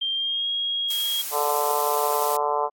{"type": "tone with pitch glide", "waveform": "sine", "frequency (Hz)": [3175, 3281], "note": ["G7", "G#7"], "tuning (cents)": [21, -22], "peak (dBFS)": -23, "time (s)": [0.01, 1.22], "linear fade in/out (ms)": 10, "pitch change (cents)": 57, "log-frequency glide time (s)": [0.14, 0.48]}
{"type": "noise", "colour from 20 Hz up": "blue", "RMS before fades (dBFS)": -30, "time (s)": [0.9, 2.37], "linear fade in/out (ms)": 5}
{"type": "harmonic tone", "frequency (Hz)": 146.83, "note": "D3", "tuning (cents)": 0, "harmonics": [3, 4, 5, 6, 7, 8, 9], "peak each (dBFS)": [-28, -29, -28, -27, -26, -34, -39], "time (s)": [1.31, 2.7], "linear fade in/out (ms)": 50}
{"effects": ["AAC 64 kbps"]}